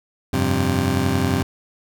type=chord; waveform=20% pulse; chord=F suspended second; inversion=none; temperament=just; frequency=87.31 / 98.22 / 130.96 Hz; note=F2 / G2 / C3; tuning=0 / +4 / +2 cents; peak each=-18 dBFS; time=0.33-1.43 s; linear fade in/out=5 ms; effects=none